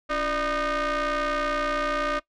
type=ring-modulated tone; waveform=sawtooth; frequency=312.8 Hz; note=D#4; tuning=9 cents sharp; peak=-17 dBFS; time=0.09-2.2 s; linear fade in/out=20 ms; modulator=908 Hz; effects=noise-tail reverb RT60 0.1 s tail -19 dB re dry + low-pass 4000 Hz 12 dB/octave